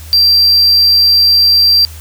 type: tone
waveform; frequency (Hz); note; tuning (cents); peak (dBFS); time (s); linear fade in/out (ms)
triangle; 4712; D8; +5; -4; 0.13-1.85; 0
effects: added 79 Hz sine -28 dBFS peak until 2 s + white hiss -36 dBFS RMS until 2 s